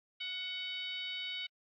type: tone with frequency modulation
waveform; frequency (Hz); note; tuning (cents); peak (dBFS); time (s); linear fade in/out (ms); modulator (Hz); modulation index
sine; 2998; F#7; +22; -37; 0.2-1.47; 10; 769; 1.2
effects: AAC 48 kbps